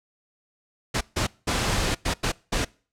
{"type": "noise bursts at uneven times", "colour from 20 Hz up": "pink", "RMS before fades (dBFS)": -24, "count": 6, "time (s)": [[0.94, 1.01], [1.16, 1.27], [1.47, 1.95], [2.05, 2.14], [2.23, 2.32], [2.52, 2.65]], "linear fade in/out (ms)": 10, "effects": ["noise-tail reverb RT60 0.4 s tail -24 dB re dry", "low-pass 8000 Hz 12 dB/octave"]}